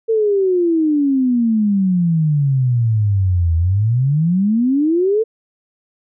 sine exponential two-way sweep, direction down then up, 456 to 80.9 to 456 Hz, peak -12 dBFS, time 0.08-5.24 s, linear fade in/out 20 ms, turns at 3.56 s, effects none

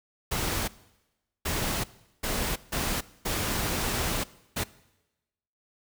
pink noise bursts at uneven times, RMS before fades -29 dBFS, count 6, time 0.31-0.68 / 1.45-1.84 / 2.23-2.56 / 2.72-3.01 / 3.25-4.24 / 4.56-4.64 s, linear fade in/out 10 ms, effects noise-tail reverb RT60 1.0 s tail -20 dB re dry

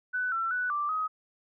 sine tone with pitch steps, 1496 / 1345 / 1485 / 1175 / 1262 Hz, F#6 / E6 / F#6 / D6 / D#6, +19 / +34 / +6 / +1 / +24 cents, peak -27 dBFS, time 0.13-1.08 s, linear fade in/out 20 ms, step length 190 ms, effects none

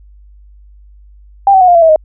sine tone with pitch steps, 793 / 761.6 / 731.4 / 702.4 / 674.6 / 647.8 / 622.2 Hz, G5 / F#5 / F#5 / F5 / E5 / E5 / D#5, +20 / +50 / -20 / +10 / +40 / -30 / 0 cents, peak -3 dBFS, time 1.47-1.96 s, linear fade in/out 2 ms, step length 70 ms, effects added 50 Hz sine -37 dBFS peak until 2.04 s

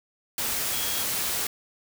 sine tone in noise, 3301 Hz, G#7, 11 cents flat, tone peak -36 dBFS, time 0.73-1.03 s, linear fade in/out 2 ms, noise white, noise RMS -28 dBFS, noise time 0.38-1.47 s, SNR -11 dB, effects none

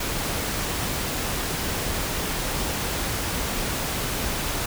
pink noise, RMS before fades -27 dBFS, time 0-4.66 s, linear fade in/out 5 ms, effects none

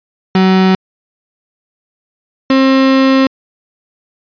35% pulse tone pair in turn, 188.3 / 266.3 Hz, F#3 / C4, +31 / +31 cents, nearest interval tritone, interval 600 cents, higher second, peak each -5 dBFS, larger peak neither, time 0.35-0.75 / 2.5-3.27 s, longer second, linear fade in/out 2 ms, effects resampled to 11025 Hz

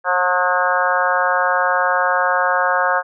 harmonic tone with a mistuned harmonic, 180 Hz, F#3, 47 cents flat, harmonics 3 / 4 / 5 / 6 / 7 / 8 / 9, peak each -22 / -22 / -22 / -22 / -22 / -22 / -22 dBFS, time 0.04-3.03 s, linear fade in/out 50 ms, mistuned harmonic 8, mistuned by +24 cents, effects none

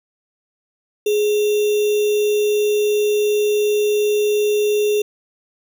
sine tone with sample-and-hold, 418.6 Hz, G#4, 14 cents sharp, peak -14 dBFS, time 1.06-5.02 s, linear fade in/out 5 ms, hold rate 3150 Hz, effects none

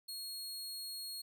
sawtooth tone, 4300 Hz, C8, 47 cents sharp, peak -39 dBFS, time 0.08-1.22 s, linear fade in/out 10 ms, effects none

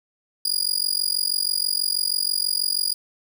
sawtooth tone with amplitude modulation, 4864 Hz, D#8, 40 cents flat, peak -14 dBFS, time 0.45-2.94 s, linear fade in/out 5 ms, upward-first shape sine, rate 46.2 Hz, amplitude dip 100%, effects 9-bit

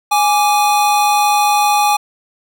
square tone pair together, 829.6 / 1172 Hz, G#5 / D6, -2 / -4 cents, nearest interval tritone, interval 598 cents, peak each -12 / -19 dBFS, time 0.11-1.97 s, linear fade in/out 10 ms, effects none

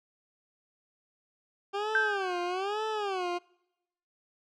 20% pulse tone with vibrato, 392 Hz, G4, in tune, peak -25 dBFS, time 1.73-3.39 s, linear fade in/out 20 ms, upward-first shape sine, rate 1.1 Hz, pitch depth 190 cents each way
sine tone with exponential decay, 1565 Hz, G6, 3 cents flat, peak -21 dBFS, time 1.95-2.64 s, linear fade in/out 1 ms, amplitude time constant 150 ms
effects noise-tail reverb RT60 0.9 s tail -26 dB re dry + low-pass 4000 Hz 12 dB/octave

